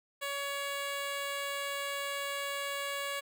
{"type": "tone", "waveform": "10% pulse", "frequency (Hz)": 562, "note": "C#5", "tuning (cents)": 24, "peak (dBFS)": -26, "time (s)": [0.21, 3.21], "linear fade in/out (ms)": 20, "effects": []}